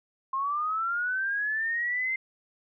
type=linear sweep; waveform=sine; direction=up; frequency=1056 to 2093 Hz; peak=-26 dBFS; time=0.33-2.16 s; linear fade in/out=5 ms; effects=none